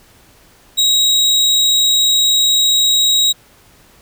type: tone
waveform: 35% pulse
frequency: 3817 Hz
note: A#7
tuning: 40 cents sharp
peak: -8 dBFS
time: 0.77-3.33 s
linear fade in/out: 20 ms
effects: pink hiss -48 dBFS RMS until 4.01 s